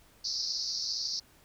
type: band-pass noise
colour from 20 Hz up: pink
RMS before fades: -34 dBFS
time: 0.24-1.2 s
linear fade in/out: 10 ms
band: 4300 to 5700 Hz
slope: 96 dB/octave
effects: pink hiss -61 dBFS RMS until 1.44 s